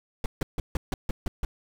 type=noise bursts; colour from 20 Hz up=brown; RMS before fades=-26 dBFS; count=8; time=0.24-1.45 s; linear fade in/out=2 ms; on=20 ms; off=150 ms; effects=none